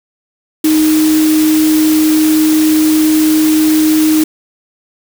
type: tone in noise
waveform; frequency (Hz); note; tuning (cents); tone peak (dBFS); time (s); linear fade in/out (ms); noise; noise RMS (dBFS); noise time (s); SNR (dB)
sine; 311.1; D#4; 0; -7; 0.64-4.24; 5; white; -20; 0.64-4.24; +10
effects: none